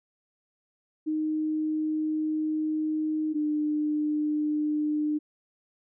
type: tone pair in turn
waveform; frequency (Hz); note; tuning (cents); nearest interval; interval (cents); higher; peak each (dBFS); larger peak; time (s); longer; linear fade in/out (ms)
sine; 310 / 301.2; D#4 / D4; -6 / +44; unison; 50; first; -25 / -24; second; 1.06-3.34 / 3.34-5.19; first; 20
effects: none